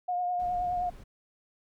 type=tone with vibrato; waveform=sine; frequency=716 Hz; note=F5; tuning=43 cents sharp; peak=-27 dBFS; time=0.08-0.9 s; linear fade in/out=10 ms; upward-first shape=triangle; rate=9.6 Hz; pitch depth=27 cents each way
type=noise; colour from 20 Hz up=brown; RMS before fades=-45 dBFS; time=0.39-1.04 s; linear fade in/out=10 ms
effects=none